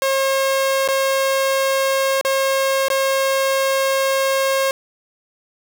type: tone with dropouts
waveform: sawtooth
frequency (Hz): 539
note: C#5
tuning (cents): -49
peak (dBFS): -12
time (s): 0.02-4.71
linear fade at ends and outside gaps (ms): 1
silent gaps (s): 0.877-0.886 / 2.212-2.249 / 2.884-2.901
effects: 8-bit